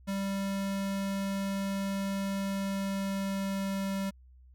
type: tone with pitch glide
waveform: square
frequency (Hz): 196.1 to 194.86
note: G3 to G3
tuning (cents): +1 to -10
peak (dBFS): -31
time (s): 0.07-4.11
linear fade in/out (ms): 20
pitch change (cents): -11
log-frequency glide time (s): 2.36-3.98
effects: added 63 Hz sine -53 dBFS peak until 4.54 s